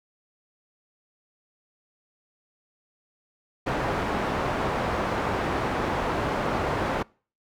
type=low-pass noise; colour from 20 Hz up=white; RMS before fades=-27 dBFS; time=3.66-7.03 s; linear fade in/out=10 ms; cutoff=1000 Hz; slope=12 dB/octave; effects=noise-tail reverb RT60 0.4 s tail -25 dB re dry